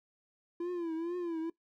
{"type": "tone with vibrato", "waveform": "triangle", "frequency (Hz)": 339, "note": "E4", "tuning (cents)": 49, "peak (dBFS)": -31, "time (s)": [0.6, 1.5], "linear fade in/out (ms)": 5, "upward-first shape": "triangle", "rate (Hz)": 2.2, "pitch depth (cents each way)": 110, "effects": ["noise-tail reverb RT60 0.1 s tail -19 dB re dry"]}